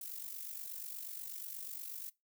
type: noise with amplitude modulation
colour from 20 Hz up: violet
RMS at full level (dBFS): -42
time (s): 0.01-2.1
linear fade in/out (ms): 5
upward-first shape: sine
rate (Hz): 48.3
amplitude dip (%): 65
effects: noise-tail reverb RT60 0.2 s tail -21 dB re dry